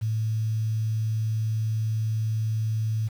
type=tone with quantisation; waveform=sine; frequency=110 Hz; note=A2; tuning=in tune; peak=-23 dBFS; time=0.01-3.09 s; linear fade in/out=20 ms; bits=8; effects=none